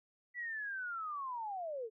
sine linear sweep, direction down, 1975.5 to 420 Hz, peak -38 dBFS, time 0.34-1.9 s, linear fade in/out 50 ms, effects none

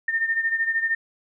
sine beating tone pair, 1813 / 1826 Hz, A#6 / A#6, -49 / -36 cents, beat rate 13 Hz, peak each -22 / -27 dBFS, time 0.08-0.95 s, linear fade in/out 5 ms, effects none

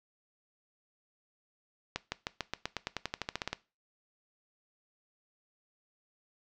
accelerating click train, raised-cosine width 0.2 ms, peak -15 dBFS, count 17, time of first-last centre 1.96-3.53 s, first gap 160 ms, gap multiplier 0.93, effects noise-tail reverb RT60 0.3 s tail -19 dB re dry + low-pass 6000 Hz 12 dB/octave

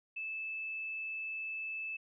sine tone, 2623 Hz, E7, 9 cents flat, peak -37 dBFS, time 0.16-1.97 s, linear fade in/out 10 ms, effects none

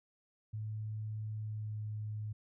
sine tone with pitch glide, 107.9 to 106.72 Hz, A2 to G#2, -33 to +48 cents, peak -37 dBFS, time 0.53-2.33 s, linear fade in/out 10 ms, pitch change -19 cents, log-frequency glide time 1.33-1.8 s, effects none

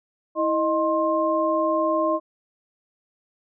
sine tone cluster, 325.5 / 620 / 1059 Hz, E4 / D#5 / C6, -22 / -6 / +21 cents, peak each -25 / -22 / -24 dBFS, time 0.35-2.2 s, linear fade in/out 50 ms, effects none

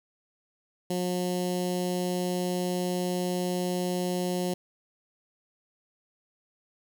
15% pulse tone with notch filter, 180 Hz, F#3, 47 cents flat, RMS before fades -29 dBFS, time 0.9-4.54 s, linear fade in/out 5 ms, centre 1500 Hz, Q 0.59, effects none

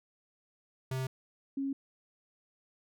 square / sine tone pair in turn, 130.81 / 273.8 Hz, C3 / C#4, 0 / -21 cents, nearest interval octave + minor second, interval 1279 cents, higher second, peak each -33 / -31 dBFS, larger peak second, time 0.91-1.07 / 1.57-1.73 s, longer neither, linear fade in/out 5 ms, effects none

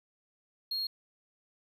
triangle tone, 4267 Hz, C8, 33 cents sharp, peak -30 dBFS, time 0.71-0.87 s, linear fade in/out 5 ms, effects none

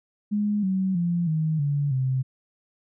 sine tone with pitch steps, 207.7 / 189.36 / 172.65 / 157.41 / 143.51 / 130.84 Hz, G#3 / F#3 / F3 / D#3 / D3 / C3, 0 / +40 / -20 / +20 / -40 / 0 cents, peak -21 dBFS, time 0.31-2.23 s, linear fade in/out 20 ms, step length 320 ms, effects none

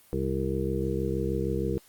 harmonic tone, 66.4 Hz, C2, 26 cents sharp, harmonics 1 / 2 / 3 / 5 / 6 / 7, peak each -33 / -33 / -33 / -33 / -33 / -33 dBFS, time 0.13-1.78 s, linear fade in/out 0 ms, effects white hiss -58 dBFS RMS until 1.88 s + Opus 32 kbps

